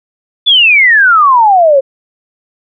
sine exponential sweep, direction down, 3522 to 523.3 Hz, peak -3 dBFS, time 0.46-1.81 s, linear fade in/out 20 ms, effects none

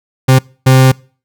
40% pulse tone bursts at uneven times, 130.81 Hz, C3, in tune, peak -3 dBFS, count 2, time 0.28-0.39 / 0.66-0.92 s, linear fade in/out 10 ms, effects noise-tail reverb RT60 0.4 s tail -25 dB re dry

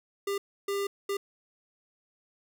square tone bursts at uneven times, 399.3 Hz, G4, 32 cents sharp, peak -29 dBFS, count 3, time 0.27-0.38 / 0.68-0.87 / 1.09-1.17 s, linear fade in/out 5 ms, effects none

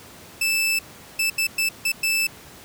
sawtooth tone bursts at uneven times, 2636 Hz, E7, 1 cent flat, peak -16 dBFS, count 6, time 0.41-0.79 / 1.19-1.3 / 1.38-1.47 / 1.58-1.69 / 1.85-1.92 / 2.03-2.27 s, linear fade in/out 5 ms, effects pink hiss -44 dBFS RMS until 2.64 s + high-pass 80 Hz 12 dB/octave

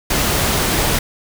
pink noise, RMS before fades -17 dBFS, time 0.1-0.99 s, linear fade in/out 5 ms, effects none

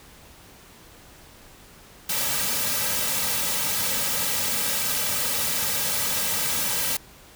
white noise with comb filter, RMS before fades -25 dBFS, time 2.09-6.97 s, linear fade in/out 5 ms, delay 2.8 ms, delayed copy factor -0.85, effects pink hiss -49 dBFS RMS until 7.35 s

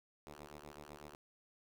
5% pulse ring-modulated tone, 74 Hz, D2, 14 cents sharp, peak -37 dBFS, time 0.27-1.15 s, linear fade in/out 0 ms, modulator 374 Hz, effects none

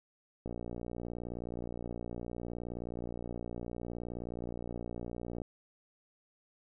click train, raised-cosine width 2 ms, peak -27 dBFS, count 295, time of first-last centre 0.46-5.418 s, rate 59.3 Hz, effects none

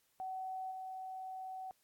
sine tone with level steps, 754 Hz, F#5, 32 cents sharp, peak -39 / -42 dBFS, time 0.2-1.71 s, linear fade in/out 0 ms, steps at 0.71 s, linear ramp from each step 5 ms, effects white hiss -75 dBFS RMS until 1.83 s + AAC 64 kbps

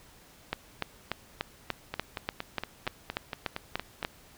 two click trains, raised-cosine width 0.3 ms, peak -13 / -17 dBFS, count 13 / 10, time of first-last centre 0.53-4.049 / 1.94-4.028 s, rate 3.41 / 4.31 Hz, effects pink hiss -56 dBFS RMS until 4.37 s

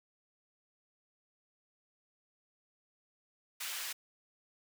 pink high-pass noise, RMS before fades -40 dBFS, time 3.6-3.93 s, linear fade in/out 10 ms, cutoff 1700 Hz, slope 12 dB/octave, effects none

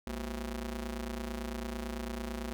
sawtooth ring-modulated tone, 146.83 Hz, D3, in tune, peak -29 dBFS, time 0.07-2.53 s, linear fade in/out 0 ms, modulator 87.9 Hz, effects none

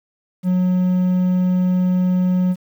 triangle tone, 182.3 Hz, F#3, 25 cents flat, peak -12 dBFS, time 0.43-2.56 s, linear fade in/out 50 ms, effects 8-bit

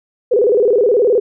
sine tone with vibrato, 450 Hz, A4, 39 cents sharp, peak -9 dBFS, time 0.31-1.2 s, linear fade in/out 10 ms, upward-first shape square, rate 19 Hz, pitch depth 160 cents each way, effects none

